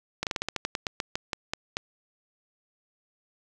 slowing click train, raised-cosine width 0.2 ms, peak -11 dBFS, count 15, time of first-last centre 0.23-1.769 s, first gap 38 ms, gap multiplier 1.15, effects none

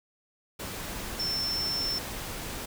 sine tone in noise, 5370 Hz, E8, 31 cents sharp, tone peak -28 dBFS, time 1.19-1.99 s, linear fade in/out 10 ms, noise pink, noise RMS -37 dBFS, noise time 0.59-2.66 s, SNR +6 dB, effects none

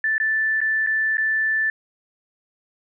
sine tone with dropouts, 1760 Hz, A6, in tune, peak -18 dBFS, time 0.04-1.7 s, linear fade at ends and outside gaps 2 ms, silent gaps 0.181-0.2 / 0.605-0.614 / 0.864-0.871 / 1.171-1.181 s, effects none

